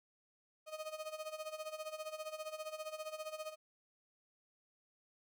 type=tone with tremolo; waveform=35% pulse; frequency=622.3 Hz; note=D#5; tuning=in tune; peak=-38 dBFS; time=0.66-3.56 s; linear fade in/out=50 ms; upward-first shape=sine; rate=15 Hz; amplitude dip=80%; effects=none